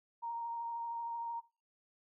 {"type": "tone with vibrato", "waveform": "sine", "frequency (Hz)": 932.3, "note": "A#5", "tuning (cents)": 0, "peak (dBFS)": -37, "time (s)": [0.22, 1.41], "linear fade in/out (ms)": 20, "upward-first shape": "sine", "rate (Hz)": 13, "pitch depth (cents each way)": 14, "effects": ["noise-tail reverb RT60 0.3 s tail -19 dB re dry"]}